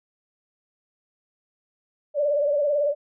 sine tone with vibrato, 581 Hz, D5, 19 cents flat, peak -19 dBFS, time 2.14-2.95 s, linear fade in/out 50 ms, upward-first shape sine, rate 18 Hz, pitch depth 65 cents each way, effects none

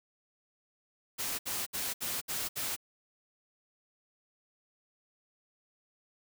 white noise bursts, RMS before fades -35 dBFS, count 6, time 1.18-2.765 s, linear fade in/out 20 ms, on 210 ms, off 65 ms, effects none

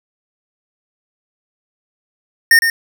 square tone with echo, 1830 Hz, A#6, 32 cents flat, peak -6 dBFS, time 2.51-2.59 s, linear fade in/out 2 ms, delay 110 ms, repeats 1, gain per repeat -7 dB, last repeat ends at 2.7 s, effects 8-bit

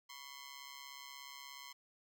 10% pulse ring-modulated tone, 1046.5 Hz, C6, in tune, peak -38 dBFS, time 0.09-1.73 s, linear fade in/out 10 ms, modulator 68.4 Hz, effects none

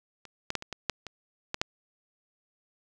clicks, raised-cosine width 0.2 ms, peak -29 / -14 / -11 / -22 / -18 / -9 / -22 / -13 / -8 dBFS, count 9, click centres 0.253 / 0.504 / 0.553 / 0.624 / 0.727 / 0.897 / 1.067 / 1.544 / 1.615 s, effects none

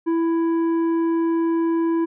triangle tone with tanh clipping, 331.2 Hz, E4, 8 cents sharp, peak -19 dBFS, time 0.06-2.06 s, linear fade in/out 20 ms, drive 12 dB, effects none

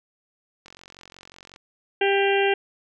click train, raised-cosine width 0.2 ms, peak -27 dBFS, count 42, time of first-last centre 0.66-1.561 s, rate 45.5 Hz
harmonic tone, 395.8 Hz, G4, 17 cents sharp, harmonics 1 / 2 / 4 / 5 / 6 / 7 / 8, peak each -20 / -25 / -28 / -31 / -31 / -28 / -33 dBFS, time 2.01-2.54 s, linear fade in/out 5 ms
effects none

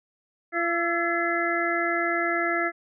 harmonic tone with a mistuned harmonic, 341 Hz, F4, 41 cents flat, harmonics 1 / 2 / 4 / 5 / 6, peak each -29 / -29 / -29 / -29 / -29 dBFS, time 0.52-2.72 s, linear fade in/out 50 ms, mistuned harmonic 4, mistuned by -37 cents, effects none

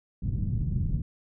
white low-pass noise, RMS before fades -28 dBFS, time 0.22-1.02 s, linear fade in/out 5 ms, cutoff 160 Hz, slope 24 dB/octave, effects none

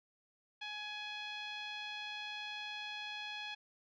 10% pulse tone with low-pass filter, 839 Hz, G#5, 17 cents sharp, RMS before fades -44 dBFS, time 0.61-3.55 s, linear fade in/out 10 ms, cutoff 3300 Hz, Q 2, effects none

